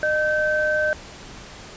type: tone pair together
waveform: sine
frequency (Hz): 610.3 / 1545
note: D#5 / G6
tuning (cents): -34 / -26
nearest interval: octave + major third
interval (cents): 1608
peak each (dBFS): -21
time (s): 0.03-0.93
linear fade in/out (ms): 0
effects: pink hiss -40 dBFS RMS until 1.76 s + resampled to 16000 Hz